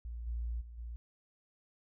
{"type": "tone with level steps", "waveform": "sine", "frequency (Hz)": 58.27, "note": "A#1", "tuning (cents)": 0, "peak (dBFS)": [-39, -34, -46, -40], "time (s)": [0.05, 0.96], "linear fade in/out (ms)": 0, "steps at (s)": [0.26, 0.6, 0.77], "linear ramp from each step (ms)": 20, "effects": []}